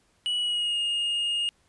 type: tone with pitch glide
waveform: triangle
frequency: 2936 to 2846 Hz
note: F#7 to F7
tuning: -14 to +32 cents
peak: -23 dBFS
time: 0.26-1.49 s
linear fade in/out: 0 ms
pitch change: -54 cents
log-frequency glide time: 0.38-0.79 s
effects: pink hiss -66 dBFS RMS until 1.68 s + resampled to 24000 Hz